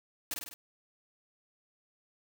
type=noise with echo; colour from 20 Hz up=white; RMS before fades=-35 dBFS; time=0.31-0.34 s; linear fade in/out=2 ms; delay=50 ms; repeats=4; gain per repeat=-4 dB; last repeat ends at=0.54 s; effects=none